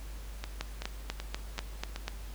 two click trains, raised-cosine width 0.2 ms, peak -20 / -16 dBFS, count 5 / 7, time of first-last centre 0.44-1.961 / 0.61-2.081 s, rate 2.63 / 4.08 Hz, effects added 50 Hz sine -40 dBFS peak until 2.34 s + pink hiss -52 dBFS RMS until 2.34 s

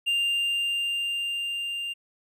triangle tone with level ramp, 2794 Hz, F7, in tune, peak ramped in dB -20 to -28 dBFS, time 0.06-1.94 s, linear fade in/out 20 ms, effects none

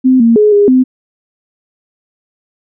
sine tone with pitch steps, 258.3 / 230.7 / 421.8 / 408.5 / 256.8 Hz, C4 / A#3 / G#4 / G#4 / C4, -22 / -18 / +27 / -29 / -32 cents, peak -4 dBFS, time 0.04-0.84 s, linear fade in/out 20 ms, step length 160 ms, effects none

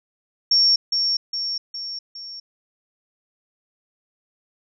sine tone with echo, 5490 Hz, F8, 31 cents flat, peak -13 dBFS, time 0.51-0.76 s, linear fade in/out 5 ms, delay 410 ms, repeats 4, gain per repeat -5 dB, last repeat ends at 2.4 s, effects none

